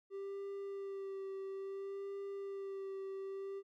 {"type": "tone with vibrato", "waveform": "triangle", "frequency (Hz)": 392, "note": "G4", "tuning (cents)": 0, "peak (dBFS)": -39, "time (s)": [0.1, 3.63], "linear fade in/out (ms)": 50, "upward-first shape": "sine", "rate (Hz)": 0.59, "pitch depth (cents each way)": 21, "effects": []}